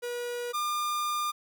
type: tone pair in turn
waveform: 45% pulse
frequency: 483.2 / 1203.3 Hz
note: B4 / D6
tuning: -38 / +42 cents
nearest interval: octave + major third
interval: 1580 cents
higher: second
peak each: -32 / -28 dBFS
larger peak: second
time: 0.02-0.53 / 0.53-1.32 s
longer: second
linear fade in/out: 20 ms
effects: 11-bit